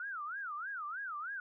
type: tone with vibrato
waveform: sine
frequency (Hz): 1390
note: F6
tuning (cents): -9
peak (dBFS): -38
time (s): 0-1.4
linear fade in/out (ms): 2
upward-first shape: sine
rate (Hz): 3.2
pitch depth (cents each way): 300
effects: none